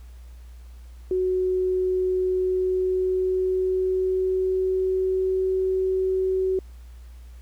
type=tone with pitch glide; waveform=sine; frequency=370 to 376.5 Hz; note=F#4 to F#4; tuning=0 to +30 cents; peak=-20 dBFS; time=1.11-6.59 s; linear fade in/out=2 ms; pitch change=+30 cents; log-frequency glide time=2.33-5.46 s; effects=added 60 Hz sine -40 dBFS peak until 7.41 s + pink hiss -59 dBFS RMS until 7.41 s